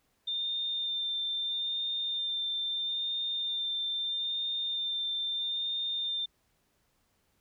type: tone with vibrato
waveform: sine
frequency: 3602 Hz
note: A7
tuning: 40 cents sharp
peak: -30 dBFS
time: 0.27-6.26 s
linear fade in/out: 10 ms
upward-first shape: sine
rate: 0.77 Hz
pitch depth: 14 cents each way
effects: pink hiss -73 dBFS RMS until 7.4 s